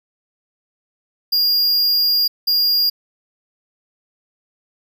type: tone bursts at uneven times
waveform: square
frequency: 4827 Hz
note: D8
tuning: 47 cents sharp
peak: -14 dBFS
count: 2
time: 1.32-2.28 / 2.47-2.9 s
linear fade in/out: 10 ms
effects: none